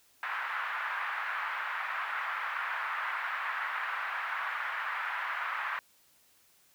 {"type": "band-pass noise", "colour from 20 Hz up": "white", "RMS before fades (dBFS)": -35, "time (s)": [0.23, 5.79], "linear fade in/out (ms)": 0, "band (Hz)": [1000, 1800], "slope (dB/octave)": 24, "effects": ["white hiss -65 dBFS RMS until 6.74 s"]}